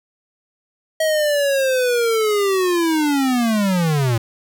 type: linear sweep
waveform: square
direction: down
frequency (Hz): 639 to 110.6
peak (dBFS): -16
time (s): 1-4.18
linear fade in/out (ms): 5
effects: none